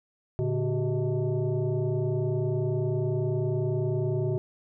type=tone with frequency modulation; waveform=sine; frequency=114 Hz; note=A#2; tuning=38 cents flat; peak=-24 dBFS; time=0.39-4.38 s; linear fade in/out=0 ms; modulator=258 Hz; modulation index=1.4; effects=none